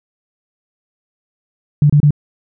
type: tone bursts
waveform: sine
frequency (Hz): 146.83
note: D3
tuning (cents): 0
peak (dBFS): -6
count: 3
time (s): 1.82-2.107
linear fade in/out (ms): 2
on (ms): 77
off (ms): 28
effects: none